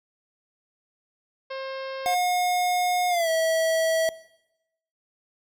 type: harmonic tone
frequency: 533 Hz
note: C5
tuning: 32 cents sharp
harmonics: 1 / 2 / 3 / 4 / 5 / 6 / 7 / 8 / 9 / 10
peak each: -32 / -38 / -42 / -44 / -46 / -48 / -49 / -50 / -51 / -52 dBFS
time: 1.5-2.15 s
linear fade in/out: 10 ms
type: tone with pitch glide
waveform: square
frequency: 720 to 648.9 Hz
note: F#5 to E5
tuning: -47 to -27 cents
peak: -22 dBFS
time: 2.06-4.09 s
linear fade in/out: 0 ms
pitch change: -180 cents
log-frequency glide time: 3.09-3.29 s
effects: noise-tail reverb RT60 0.9 s tail -20 dB re dry